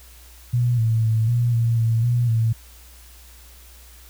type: tone with pitch steps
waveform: sine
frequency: 121.4 / 112.6 / 111.3 / 119.9 / 116 / 113.8 / 120.7 / 113.2 Hz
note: B2 / A2 / A2 / A#2 / A#2 / A#2 / B2 / A2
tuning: -29 / +40 / +20 / +49 / -8 / -41 / -39 / +50 cents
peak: -16 dBFS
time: 0.53-2.53 s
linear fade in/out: 10 ms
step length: 250 ms
effects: added 60 Hz sine -45 dBFS peak until 4.09 s + white hiss -49 dBFS RMS until 4.09 s